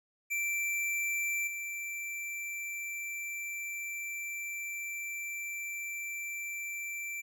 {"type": "tone with level steps", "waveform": "square", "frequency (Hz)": 2343, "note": "D7", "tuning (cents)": -5, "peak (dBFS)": [-31, -37], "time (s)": [0.3, 7.22], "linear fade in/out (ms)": 20, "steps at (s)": 1.47, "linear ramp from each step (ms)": 5, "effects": []}